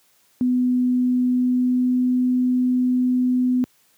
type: tone with pitch glide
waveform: sine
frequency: 249.9 to 251.3 Hz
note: B3 to B3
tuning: +21 to +30 cents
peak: -16 dBFS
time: 0.41-3.64 s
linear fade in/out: 0 ms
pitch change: +9 cents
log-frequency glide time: 1.24-2.15 s
effects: white hiss -60 dBFS RMS until 3.97 s + high-pass 80 Hz 12 dB/octave